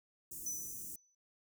white band-stop noise, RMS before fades -46 dBFS, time 0.31-0.96 s, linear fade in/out 5 ms, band 390 to 6200 Hz, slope 48 dB/octave
sine tone with exponential decay, 5990 Hz, F#8, 20 cents sharp, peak -35 dBFS, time 0.46-1.15 s, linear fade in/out 5 ms, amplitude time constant 150 ms
effects none

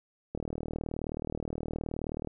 click train, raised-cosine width 2 ms, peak -21 dBFS, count 76, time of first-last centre 0.35-2.273 s, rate 39 Hz, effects none

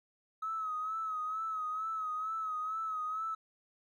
triangle tone with vibrato, 1281 Hz, E6, 50 cents flat, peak -30 dBFS, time 0.42-3.35 s, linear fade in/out 10 ms, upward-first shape sine, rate 2.2 Hz, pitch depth 51 cents each way, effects tanh soft clip ceiling -32 dBFS

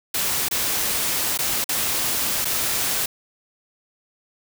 white noise with dropouts, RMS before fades -23 dBFS, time 0.14-3.06 s, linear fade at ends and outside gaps 5 ms, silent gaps 0.487-0.511 / 1.376-1.388 / 1.643-1.69 / 2.447-2.452 s, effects none

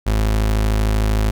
35% pulse tone, 53.2 Hz, G#1, 42 cents sharp, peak -13 dBFS, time 0.06-1.31 s, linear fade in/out 10 ms, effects none

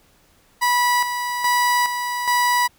30% pulse tone with tremolo, 978 Hz, B5, 17 cents flat, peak -13 dBFS, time 0.61-2.68 s, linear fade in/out 20 ms, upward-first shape square, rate 1.2 Hz, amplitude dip 55%, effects pink hiss -57 dBFS RMS until 2.78 s

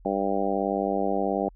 harmonic tone, 98.6 Hz, G2, 11 cents sharp, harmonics 2 / 3 / 4 / 5 / 6 / 7 / 8, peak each -31 / -31 / -31 / -31 / -31 / -31 / -31 dBFS, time 0.05-1.49 s, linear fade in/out 5 ms, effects added 42 Hz sine -48 dBFS peak until 1.55 s

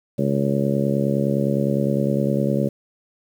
harmonic tone, 69.8 Hz, C#2, 13 cents sharp, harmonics 2 / 3 / 4 / 5 / 6 / 7 / 8, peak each -23 / -22 / -28 / -28 / -29 / -30 / -26 dBFS, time 0.18-2.69 s, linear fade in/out 10 ms, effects 8-bit

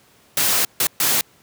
white noise bursts at uneven times, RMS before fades -18 dBFS, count 3, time 0.37-0.65 / 0.8-0.87 / 1-1.21 s, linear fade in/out 2 ms, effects pink hiss -54 dBFS RMS until 1.42 s + high-pass 100 Hz 12 dB/octave

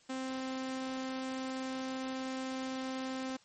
sawtooth tone, 261.6 Hz, C4, in tune, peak -32 dBFS, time 0.09-3.37 s, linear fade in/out 10 ms, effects white hiss -64 dBFS RMS until 3.44 s + MP3 32 kbps

